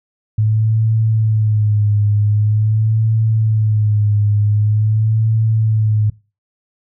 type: tone with vibrato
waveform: sine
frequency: 107.4 Hz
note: A2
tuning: 41 cents flat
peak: -11 dBFS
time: 0.38-6.1 s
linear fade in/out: 5 ms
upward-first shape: sine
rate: 0.45 Hz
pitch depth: 58 cents each way
effects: noise-tail reverb RT60 0.3 s tail -22 dB re dry